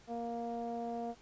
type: tone with low-pass filter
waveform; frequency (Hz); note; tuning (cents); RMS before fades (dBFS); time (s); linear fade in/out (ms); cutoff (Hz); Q
sawtooth; 234.1; A#3; +8; -39; 0.07-1.15; 50; 650; 6
effects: pink hiss -61 dBFS RMS until 1.21 s + resampled to 16000 Hz

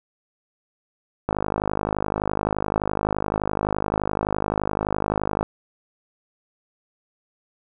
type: click train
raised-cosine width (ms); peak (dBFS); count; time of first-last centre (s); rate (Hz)
1; -8; 215; 1.29-5.429; 51.7
effects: none

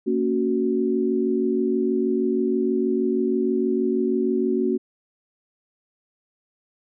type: chord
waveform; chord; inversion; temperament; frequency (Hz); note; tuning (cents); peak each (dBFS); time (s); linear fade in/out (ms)
sine; F# major; first; just; 231.2 / 277.5 / 370; A#3 / C#4 / F#4; -14 / +2 / 0; -24 / -25 / -22; 0.06-4.78; 20
effects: none

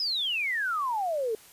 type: exponential sweep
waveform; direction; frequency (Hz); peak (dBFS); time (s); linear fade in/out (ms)
sine; down; 5200 to 424.6; -26; 0-1.35; 2
effects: white hiss -53 dBFS RMS until 1.52 s + resampled to 32000 Hz

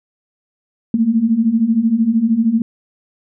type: beating tone pair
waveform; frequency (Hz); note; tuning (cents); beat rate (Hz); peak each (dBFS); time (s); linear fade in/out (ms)
sine; 217.6 / 230.6; A3 / A#3; -19 / -19; 13; -17 / -13; 0.94-2.62; 2
effects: none

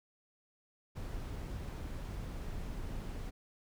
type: noise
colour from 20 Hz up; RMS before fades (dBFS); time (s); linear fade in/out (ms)
brown; -41; 0.95-3.31; 20
effects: none

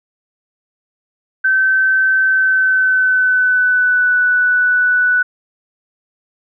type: tone with pitch glide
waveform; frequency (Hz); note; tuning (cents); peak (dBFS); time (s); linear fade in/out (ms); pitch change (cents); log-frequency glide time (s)
sine; 1540 to 1485; G6 to F#6; -31 to +6; -10; 1.44-5.23; 10; -63; 2.25-4.16
effects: none

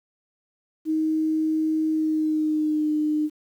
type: tone with pitch glide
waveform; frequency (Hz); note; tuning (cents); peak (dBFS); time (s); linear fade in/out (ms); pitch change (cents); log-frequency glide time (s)
sine; 314.4 to 303.9; D#4 to D#4; +18 to -41; -20; 0.85-3.3; 50; -59; 1.91-2.92
effects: 9-bit

